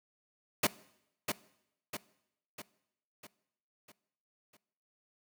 pink noise with echo, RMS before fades -27 dBFS, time 0.63-0.67 s, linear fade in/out 5 ms, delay 650 ms, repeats 6, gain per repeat -6 dB, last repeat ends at 4.57 s, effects noise-tail reverb RT60 0.8 s tail -20 dB re dry + high-pass 150 Hz 12 dB/octave

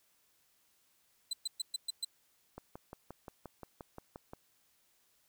30% pulse tone bursts, 4033 Hz, B7, 36 cents sharp, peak -30 dBFS, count 6, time 1.31-2.048 s, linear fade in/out 5 ms, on 23 ms, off 120 ms
click train, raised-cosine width 1 ms, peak -31 dBFS, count 11, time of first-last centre 2.58-4.334 s, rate 5.7 Hz
effects white hiss -72 dBFS RMS until 5.28 s

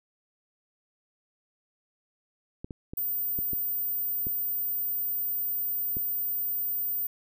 clicks, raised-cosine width 3 ms, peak -24 dBFS, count 7, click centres 2.645 / 2.708 / 2.935 / 3.389 / 3.533 / 4.269 / 5.969 s
sine tone, 14690 Hz, A#9, 27 cents flat, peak -27 dBFS, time 2.97-7.07 s, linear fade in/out 5 ms
effects none

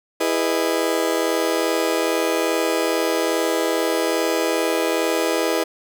35% pulse chord, E major seventh, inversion none, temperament just, 329.6 / 412 / 494.4 / 618.1 Hz, E4 / G#4 / B4 / D#5, 0 / -14 / +2 / -12 cents, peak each -22 / -23 / -22 / -24 dBFS, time 0.2-5.64 s, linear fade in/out 10 ms, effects none

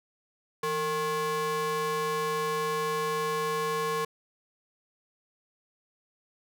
square ring-modulated tone, 311.1 Hz, D#4, in tune, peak -25 dBFS, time 0.63-4.05 s, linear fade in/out 5 ms, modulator 767 Hz, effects none

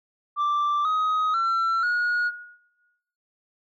sine tone with pitch steps, 1174.7 / 1259 / 1349.4 / 1446.2 Hz, D6 / D#6 / E6 / F#6, 0 / +20 / +40 / -40 cents, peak -18 dBFS, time 0.36-2.32 s, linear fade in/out 50 ms, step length 490 ms, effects noise-tail reverb RT60 1.0 s tail -18 dB re dry + tanh soft clip ceiling -20 dBFS

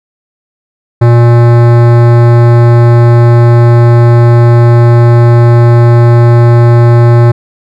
sine tone with hard clipping, 118.7 Hz, A#2, 32 cents sharp, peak -3 dBFS, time 1.01-7.32 s, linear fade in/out 10 ms, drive 18 dB, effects none

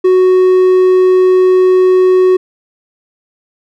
triangle tone, 370 Hz, F#4, in tune, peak -3 dBFS, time 0.04-2.37 s, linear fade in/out 10 ms, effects none

